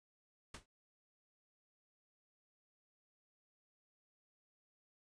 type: noise with exponential decay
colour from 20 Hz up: pink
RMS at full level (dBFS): -44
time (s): 0.54-0.66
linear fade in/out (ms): 5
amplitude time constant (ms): 26
effects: noise-tail reverb RT60 0.1 s tail -21 dB re dry + resampled to 22050 Hz